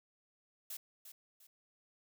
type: noise with echo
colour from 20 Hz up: blue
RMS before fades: -44 dBFS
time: 0.7-0.77 s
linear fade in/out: 5 ms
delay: 350 ms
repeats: 2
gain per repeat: -9 dB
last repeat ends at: 1.47 s
effects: none